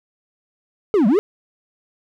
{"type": "linear two-way sweep", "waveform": "triangle", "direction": "down then up", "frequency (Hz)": [445, 184.6, 445], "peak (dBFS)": -10, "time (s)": [0.94, 1.19], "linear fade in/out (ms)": 0, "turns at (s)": 1.07, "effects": []}